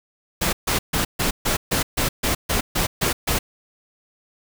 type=noise bursts; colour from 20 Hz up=pink; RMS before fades=-21 dBFS; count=12; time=0.41-3.39 s; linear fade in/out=10 ms; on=120 ms; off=140 ms; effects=none